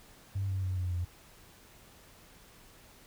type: tone with pitch steps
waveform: sine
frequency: 98 / 95.38 / 92.82 / 90.33 / 87.92 Hz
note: G2 / G2 / F#2 / F#2 / F2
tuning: 0 / -47 / +6 / -41 / +12 cents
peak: -29 dBFS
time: 0.35-1.05 s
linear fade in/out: 10 ms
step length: 140 ms
effects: tanh soft clip ceiling -25 dBFS + pink hiss -57 dBFS RMS until 3.06 s